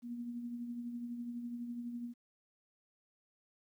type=tone with tremolo; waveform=sine; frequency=239 Hz; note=A#3; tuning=43 cents sharp; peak=-37 dBFS; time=0.02-2.14 s; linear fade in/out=50 ms; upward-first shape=triangle; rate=12 Hz; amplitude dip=50%; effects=12-bit